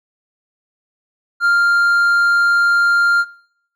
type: tone with hard clipping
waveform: sine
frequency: 1396.9 Hz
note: F6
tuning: in tune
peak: -12 dBFS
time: 1.4-3.25 s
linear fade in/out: 50 ms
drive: 3 dB
effects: noise-tail reverb RT60 0.7 s tail -20 dB re dry